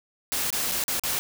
white noise with dropouts, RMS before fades -27 dBFS, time 0.32-1.19 s, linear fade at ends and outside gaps 0 ms, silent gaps 0.504-0.527 / 0.714-0.719 / 0.839-0.881 / 0.996-1.036 s, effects none

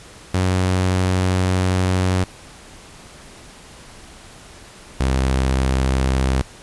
sawtooth tone pair in turn, 92.5 / 65.6 Hz, F#2 / C2, 0 / +5 cents, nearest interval tritone, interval 595 cents, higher first, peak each -12 dBFS, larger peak neither, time 0.34-2.24 / 5-6.42 s, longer first, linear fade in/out 5 ms, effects pink hiss -42 dBFS RMS until 6.62 s + resampled to 24000 Hz

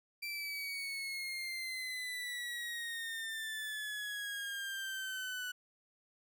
30% pulse exponential sweep, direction down, 2349 to 1480 Hz, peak -36 dBFS, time 0.22-5.52 s, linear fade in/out 10 ms, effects none

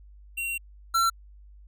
square tone pair in turn, 2745 / 1352 Hz, F7 / E6, -31 / +43 cents, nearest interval octave, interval 1226 cents, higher first, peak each -29 / -21 dBFS, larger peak second, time 0.37-0.58 / 0.94-1.1 s, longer first, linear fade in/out 10 ms, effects added 50 Hz sine -47 dBFS peak until 1.67 s

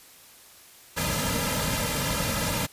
pink noise with comb filter, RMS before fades -27 dBFS, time 0.96-2.67 s, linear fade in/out 20 ms, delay 2.7 ms, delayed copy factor -0.95, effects white hiss -51 dBFS RMS until 2.72 s + resampled to 32000 Hz

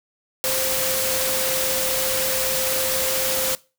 sine tone in noise, 523.3 Hz, C5, in tune, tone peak -27 dBFS, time 0.44-3.55 s, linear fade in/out 0 ms, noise white, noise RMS -23 dBFS, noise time 0.44-3.55 s, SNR -7 dB, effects noise-tail reverb RT60 0.3 s tail -21 dB re dry

